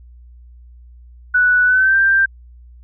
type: tone with pitch glide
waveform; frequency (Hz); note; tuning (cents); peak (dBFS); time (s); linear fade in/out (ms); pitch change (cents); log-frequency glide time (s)
sine; 1480 to 1577.1; F#6 to G6; 0 to +10; -10; 1.34-2.26; 10; +110; 1.65-1.97
effects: added 60 Hz sine -39 dBFS peak until 2.83 s